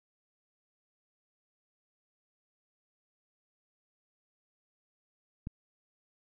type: click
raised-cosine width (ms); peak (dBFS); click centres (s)
5; -25; 5.471
effects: none